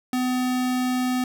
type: tone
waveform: square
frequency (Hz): 252.4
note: B3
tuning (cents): +38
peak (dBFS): -22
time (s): 0.13-1.24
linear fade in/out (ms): 2
effects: none